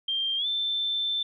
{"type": "tone with pitch glide", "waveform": "sine", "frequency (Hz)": [3177, 3546], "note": ["G7", "A7"], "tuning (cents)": [23, 13], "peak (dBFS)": -25, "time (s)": [0.08, 1.23], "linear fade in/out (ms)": 5, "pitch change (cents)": 190, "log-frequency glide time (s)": [0.37, 0.47], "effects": []}